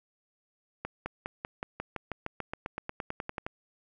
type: accelerating click train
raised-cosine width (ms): 0.5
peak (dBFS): -19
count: 20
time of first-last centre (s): 0.85-3.465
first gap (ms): 210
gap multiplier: 0.95
effects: none